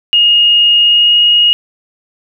sine tone with pitch glide, 2857 to 2875 Hz, F7 to F7, +39 to +50 cents, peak -5 dBFS, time 0.13-1.53 s, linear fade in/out 0 ms, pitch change +11 cents, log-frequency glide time 0.81-1.18 s, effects none

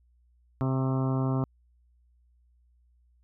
harmonic tone with a mistuned harmonic, 131.8 Hz, C3, 13 cents sharp, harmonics 1 / 2 / 3 / 4 / 5 / 6 / 7 / 8 / 9 / 10, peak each -26 / -30 / -37 / -42 / -39 / -44 / -43 / -42 / -44 / -46 dBFS, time 0.61-1.44 s, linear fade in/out 0 ms, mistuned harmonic 8, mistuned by +20 cents, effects added 60 Hz sine -61 dBFS peak until 3.23 s

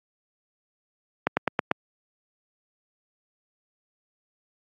slowing click train, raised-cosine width 0.5 ms, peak -5 dBFS, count 5, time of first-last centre 1.27-1.714 s, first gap 100 ms, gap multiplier 1.07, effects high-pass 150 Hz 12 dB/octave + AAC 64 kbps

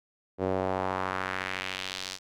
sawtooth tone with band-pass filter sweep, 93.9 Hz, F#2, 26 cents sharp, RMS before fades -32 dBFS, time 0.38-2.19 s, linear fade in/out 50 ms, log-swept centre 460 to 5200 Hz, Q 1.6, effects none

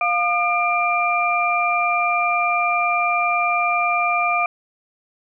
sine tone cluster, 702 / 1214 / 2376 Hz, F5 / D#6 / D7, +9 / -43 / +20 cents, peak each -21 dBFS, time 0.01-4.46 s, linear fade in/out 2 ms, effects none

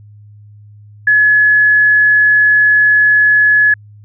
sine tone, 1700 Hz, G#6, 40 cents sharp, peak -6 dBFS, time 1.07-3.74 s, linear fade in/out 5 ms, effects added 104 Hz sine -36 dBFS peak until 4.04 s

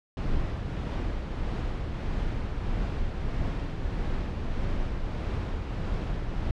brown noise with tremolo, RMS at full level -28 dBFS, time 0.17-6.51 s, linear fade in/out 2 ms, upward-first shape triangle, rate 1.6 Hz, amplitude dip 35%, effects low-pass 4000 Hz 12 dB/octave

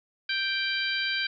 harmonic tone, 784 Hz, G5, in tune, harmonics 2 / 3 / 4 / 5 / 6, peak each -30 / -32 / -33 / -34 / -35 dBFS, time 0.29-1.27 s, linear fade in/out 5 ms, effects none

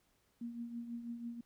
sine tone with tremolo, 235.5 Hz, A#3, 18 cents sharp, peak -38 dBFS, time 0.41-1.41 s, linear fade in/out 5 ms, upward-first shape triangle, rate 6.1 Hz, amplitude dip 65%, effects pink hiss -75 dBFS RMS until 1.45 s

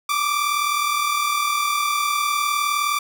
sawtooth tone pair together, 1162.4 / 1202 Hz, D6 / D6, -18 / +40 cents, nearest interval minor second, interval 58 cents, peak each -17 / -21 dBFS, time 0.09-2.99 s, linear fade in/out 5 ms, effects none

